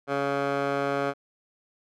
15% pulse tone with band-pass filter, 140 Hz, C#3, 18 cents sharp, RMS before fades -27 dBFS, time 0.07-1.14 s, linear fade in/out 50 ms, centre 900 Hz, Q 1.2, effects none

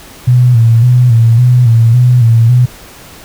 sine tone with vibrato, 119.4 Hz, A#2, 42 cents sharp, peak -3 dBFS, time 0.27-2.66 s, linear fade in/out 10 ms, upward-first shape square, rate 1.8 Hz, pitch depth 68 cents each way, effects pink hiss -34 dBFS RMS until 3.24 s

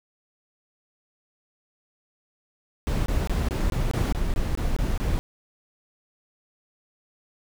brown noise bursts, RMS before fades -24 dBFS, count 11, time 2.87-5.19 s, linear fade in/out 0 ms, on 190 ms, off 23 ms, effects none

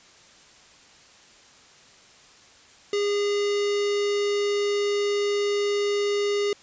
square tone with notch filter, 408.4 Hz, G#4, 29 cents flat, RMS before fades -24 dBFS, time 2.93-6.53 s, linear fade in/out 2 ms, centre 920 Hz, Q 0.7, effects white hiss -52 dBFS RMS until 6.62 s + resampled to 16000 Hz

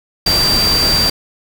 sine tone in noise, 4699 Hz, D8, in tune, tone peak -12 dBFS, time 0.26-1.1 s, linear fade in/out 5 ms, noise pink, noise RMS -18 dBFS, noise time 0.26-1.1 s, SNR +3 dB, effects none

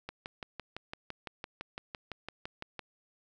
click train, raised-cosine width 0.3 ms, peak -23 dBFS, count 17, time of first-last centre 0.09-2.793 s, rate 5.92 Hz, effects none

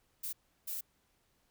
violet noise bursts at uneven times, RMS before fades -39 dBFS, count 2, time 0.23-0.33 / 0.67-0.81 s, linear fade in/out 10 ms, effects pink hiss -74 dBFS RMS until 1.5 s

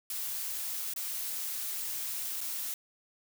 blue noise with dropouts, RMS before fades -36 dBFS, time 0.1-2.74 s, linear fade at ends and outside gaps 2 ms, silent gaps 0.937-0.961 / 2.407-2.411 s, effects none

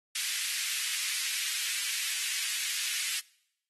pink high-pass noise, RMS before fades -33 dBFS, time 0.15-3.2 s, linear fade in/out 5 ms, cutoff 2000 Hz, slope 24 dB/octave, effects noise-tail reverb RT60 0.8 s tail -24 dB re dry + AAC 32 kbps

